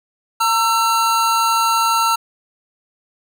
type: tone pair together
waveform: square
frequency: 917.7 / 1338 Hz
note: A#5 / E6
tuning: -27 / +25 cents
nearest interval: perfect fifth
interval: 652 cents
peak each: -18 / -17 dBFS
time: 0.4-2.16 s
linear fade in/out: 10 ms
effects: none